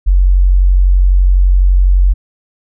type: tone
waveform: sine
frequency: 45.96 Hz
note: F#1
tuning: 11 cents flat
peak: -5 dBFS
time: 0.06-2.14 s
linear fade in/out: 20 ms
effects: none